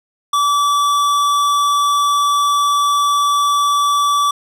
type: tone with hard clipping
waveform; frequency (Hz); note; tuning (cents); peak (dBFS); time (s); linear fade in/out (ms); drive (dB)
sine; 1154; D6; -31; -14; 0.33-4.31; 5; 15
effects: none